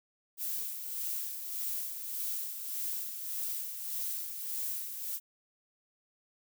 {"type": "noise with tremolo", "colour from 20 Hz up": "violet", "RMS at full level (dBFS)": -35, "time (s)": [0.37, 5.2], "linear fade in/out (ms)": 50, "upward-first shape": "sine", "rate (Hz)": 1.7, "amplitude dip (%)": 50, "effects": []}